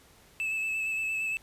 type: tone with vibrato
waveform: triangle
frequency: 2614 Hz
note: E7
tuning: 15 cents flat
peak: -27 dBFS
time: 0.4-1.37 s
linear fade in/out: 0 ms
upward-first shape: square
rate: 8.7 Hz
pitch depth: 16 cents each way
effects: pink hiss -58 dBFS RMS until 1.42 s + resampled to 32000 Hz